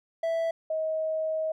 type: tone pair in turn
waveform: triangle / sine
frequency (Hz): 659.3 / 632.9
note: E5 / D#5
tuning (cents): 0 / +29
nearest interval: minor second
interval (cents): 71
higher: first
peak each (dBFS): -23 / -26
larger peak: first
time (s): 0.23-0.51 / 0.7-1.52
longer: second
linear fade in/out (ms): 5
effects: none